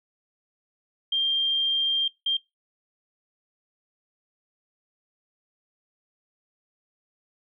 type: tone bursts at uneven times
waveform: sine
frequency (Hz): 3187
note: G7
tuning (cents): +28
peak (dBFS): -21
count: 2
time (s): 1.12-2.08 / 2.26-2.37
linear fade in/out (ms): 5
effects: noise-tail reverb RT60 0.2 s tail -20 dB re dry